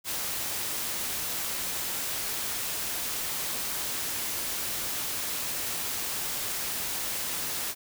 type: noise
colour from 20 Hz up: white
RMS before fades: -32 dBFS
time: 0.04-7.75 s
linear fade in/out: 50 ms
effects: none